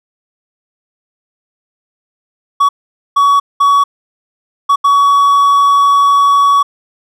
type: tone bursts at uneven times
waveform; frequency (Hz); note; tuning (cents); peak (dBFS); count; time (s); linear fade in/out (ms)
triangle; 1128; C#6; +30; -4; 5; 2.6-2.69 / 3.16-3.4 / 3.6-3.84 / 4.69-4.76 / 4.84-6.63; 10
effects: none